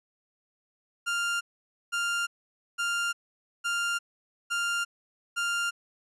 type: tone bursts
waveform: 30% pulse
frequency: 1396.9 Hz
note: F6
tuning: in tune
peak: -24 dBFS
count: 6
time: 1.06-5.71 s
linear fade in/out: 20 ms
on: 350 ms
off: 510 ms
effects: resampled to 24000 Hz